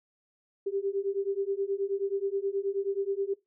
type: beating tone pair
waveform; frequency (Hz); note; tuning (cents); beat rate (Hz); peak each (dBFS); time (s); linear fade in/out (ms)
sine; 390 / 399.4; G4 / G4; -9 / +32; 9.4; -31; 0.66-3.34; 10
effects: noise-tail reverb RT60 0.2 s tail -20 dB re dry